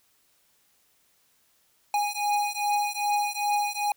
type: beating tone pair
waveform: square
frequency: 824 / 826.5 Hz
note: G#5 / G#5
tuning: -14 / -9 cents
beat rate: 2.5 Hz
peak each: -28 dBFS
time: 1.94-3.92 s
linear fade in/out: 2 ms
effects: white hiss -66 dBFS RMS until 3.96 s